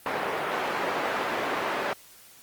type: band-pass noise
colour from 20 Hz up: pink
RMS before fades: -29 dBFS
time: 0.06-1.93 s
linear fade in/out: 0 ms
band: 440 to 1900 Hz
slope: 12 dB/octave
effects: white hiss -52 dBFS RMS until 2.42 s + Opus 32 kbps